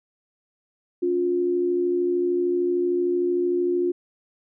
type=tone pair together; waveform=sine; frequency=281.4 / 354.6 Hz; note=C#4 / F4; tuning=+26 / +26 cents; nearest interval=major third; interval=400 cents; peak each=-29 / -20 dBFS; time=1.02-3.92 s; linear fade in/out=10 ms; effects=none